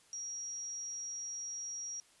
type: tone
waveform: sine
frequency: 5680 Hz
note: F8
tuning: 28 cents sharp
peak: -39 dBFS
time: 0.13-2 s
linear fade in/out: 0 ms
effects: white hiss -65 dBFS RMS until 2.2 s + resampled to 24000 Hz